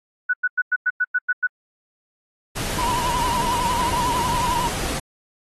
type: tone bursts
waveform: sine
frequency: 1480 Hz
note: F#6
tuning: in tune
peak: -16 dBFS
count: 9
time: 0.29-1.472 s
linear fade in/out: 10 ms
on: 46 ms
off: 96 ms
type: noise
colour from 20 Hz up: pink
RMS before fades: -27 dBFS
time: 2.55-5 s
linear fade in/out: 20 ms
type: tone with vibrato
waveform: triangle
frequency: 970 Hz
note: B5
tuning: 31 cents flat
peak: -19 dBFS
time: 2.78-4.68 s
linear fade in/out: 10 ms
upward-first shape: sine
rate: 11 Hz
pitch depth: 73 cents each way
effects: AAC 32 kbps